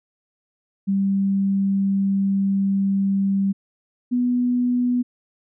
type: tone pair in turn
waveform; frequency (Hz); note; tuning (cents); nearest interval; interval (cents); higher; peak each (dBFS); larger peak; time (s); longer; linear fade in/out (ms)
sine; 196 / 246.2; G3 / B3; 0 / -5; major third; 395; second; -17; neither; 0.87-3.53 / 4.11-5.03; first; 20
effects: none